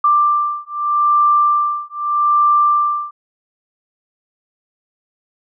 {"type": "beating tone pair", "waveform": "sine", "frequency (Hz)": [1181, 1181.81], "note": ["D6", "D6"], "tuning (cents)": [9, 11], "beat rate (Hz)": 0.81, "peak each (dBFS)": -15, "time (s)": [0.04, 3.11], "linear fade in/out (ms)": 5, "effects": []}